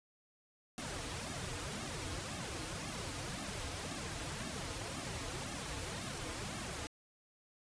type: noise with flanger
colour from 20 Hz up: pink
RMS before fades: -42 dBFS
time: 0.78-6.87 s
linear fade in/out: 0 ms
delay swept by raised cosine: 2 to 5.3 ms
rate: 1.9 Hz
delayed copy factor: -0.95
effects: resampled to 22050 Hz